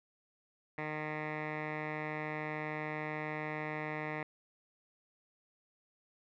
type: tone with low-pass filter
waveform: 10% pulse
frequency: 153.2 Hz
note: D#3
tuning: 27 cents flat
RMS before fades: -39 dBFS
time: 0.78-4.23 s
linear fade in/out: 2 ms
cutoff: 1900 Hz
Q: 4.7
effects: none

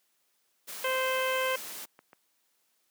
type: noise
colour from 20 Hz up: white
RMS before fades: -41 dBFS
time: 0.67-1.86 s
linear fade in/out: 20 ms
type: harmonic tone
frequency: 520 Hz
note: C5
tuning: 11 cents flat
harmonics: 1 / 2 / 3 / 4 / 5 / 6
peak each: -30 / -33 / -35 / -36 / -37 / -38 dBFS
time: 0.84-1.56 s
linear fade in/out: 5 ms
type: click train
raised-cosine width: 0.5 ms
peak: -36 dBFS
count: 4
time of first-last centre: 1.71-2.131 s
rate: 7.12 Hz
effects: white hiss -73 dBFS RMS until 2.9 s + high-pass 200 Hz 12 dB/octave

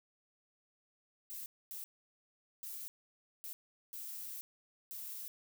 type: noise bursts at uneven times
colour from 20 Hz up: violet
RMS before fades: -45 dBFS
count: 6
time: 1.3-1.46 / 1.71-1.84 / 2.63-2.88 / 3.44-3.53 / 3.93-4.41 / 4.91-5.28 s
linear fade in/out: 0 ms
effects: none

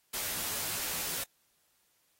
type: noise with comb filter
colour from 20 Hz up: white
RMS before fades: -35 dBFS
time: 0.13-1.24 s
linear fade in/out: 10 ms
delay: 15 ms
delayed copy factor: -0.85
effects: white hiss -72 dBFS RMS until 2.19 s + AAC 48 kbps

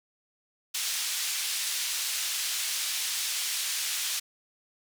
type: band-pass noise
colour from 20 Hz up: pink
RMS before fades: -31 dBFS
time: 0.74-4.2 s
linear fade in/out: 10 ms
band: 3100 to 12000 Hz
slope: 12 dB/octave
effects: none

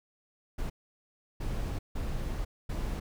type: noise bursts at uneven times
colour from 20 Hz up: brown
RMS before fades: -33 dBFS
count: 4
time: 0.58-0.7 / 1.4-1.79 / 1.95-2.45 / 2.69-3 s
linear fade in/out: 10 ms
effects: none

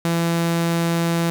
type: tone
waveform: sawtooth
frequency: 168.2 Hz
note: E3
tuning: 35 cents sharp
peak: -14 dBFS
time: 0.05-1.3 s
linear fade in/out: 0 ms
effects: 7-bit

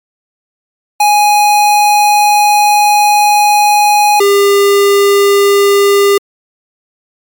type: tone pair in turn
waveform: square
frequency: 831 / 401.3 Hz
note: G#5 / G4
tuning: +1 / +41 cents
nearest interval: octave + minor second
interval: 1260 cents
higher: first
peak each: -6 dBFS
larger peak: neither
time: 1-4.2 / 4.2-6.18 s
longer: first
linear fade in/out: 5 ms
effects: MP3 96 kbps

